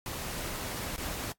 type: noise with dropouts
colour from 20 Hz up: pink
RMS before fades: -37 dBFS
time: 0.06-1.32 s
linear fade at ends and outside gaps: 1 ms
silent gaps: 0.962-0.98 s
effects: noise-tail reverb RT60 0.1 s tail -19 dB re dry + AAC 64 kbps